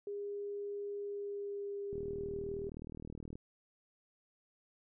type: tone with pitch glide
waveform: sine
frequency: 406.4 to 399 Hz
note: G#4 to G4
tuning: -38 to +31 cents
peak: -38 dBFS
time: 0.07-2.69 s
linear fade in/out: 2 ms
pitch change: -31 cents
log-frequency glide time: 1-2.54 s
type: click train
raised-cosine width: 3 ms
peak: -33 dBFS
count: 57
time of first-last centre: 1.93-3.355 s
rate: 39.3 Hz
effects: none